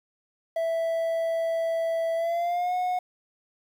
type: tone with pitch glide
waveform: triangle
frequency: 659.3 to 727.3 Hz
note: E5 to F#5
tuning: 0 to -30 cents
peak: -22 dBFS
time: 0.56-2.99 s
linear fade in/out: 5 ms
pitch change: +170 cents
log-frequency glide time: 2.15-2.75 s
effects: 9-bit